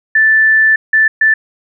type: tone bursts at uneven times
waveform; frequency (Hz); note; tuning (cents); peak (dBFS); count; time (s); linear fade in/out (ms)
sine; 1760; A6; 0; -6; 3; 0.15-0.76 / 0.93-1.08 / 1.21-1.34; 5
effects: none